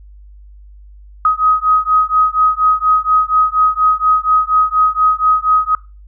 sine beating tone pair, 1258 / 1262.2 Hz, D#6 / D#6, +19 / +24 cents, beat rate 4.2 Hz, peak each -13 / -13 dBFS, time 1.25-5.75 s, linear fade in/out 2 ms, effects noise-tail reverb RT60 0.3 s tail -22 dB re dry + added 50 Hz sine -36 dBFS peak until 6.07 s

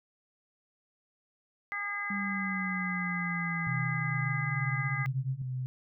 harmonic tone, 406.9 Hz, G#4, 35 cents flat, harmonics 2 / 3 / 4 / 5, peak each -45 / -39 / -40 / -34 dBFS, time 1.72-5.06 s, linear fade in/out 0 ms
sine exponential sweep, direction down, 200 to 134.1 Hz, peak -33 dBFS, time 2.1-5.42 s, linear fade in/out 5 ms
sine tone with tremolo, 128.3 Hz, C3, 34 cents flat, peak -31 dBFS, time 3.67-5.66 s, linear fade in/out 0 ms, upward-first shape sine, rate 2.2 Hz, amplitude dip 30%
effects none

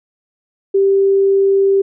sine tone, 392 Hz, G4, in tune, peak -9 dBFS, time 0.74-1.82 s, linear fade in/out 10 ms, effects none

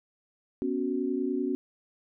sine chord, B suspended second, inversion none, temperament equal, 246.9 / 277.2 / 370 Hz, B3 / C#4 / F#4, 0 / 0 / 0 cents, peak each -32 / -30 / -31 dBFS, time 0.62-1.55 s, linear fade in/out 0 ms, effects none

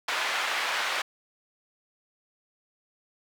white band-pass noise, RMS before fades -29 dBFS, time 0.08-1.02 s, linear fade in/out 5 ms, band 800 to 2400 Hz, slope 12 dB/octave, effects none

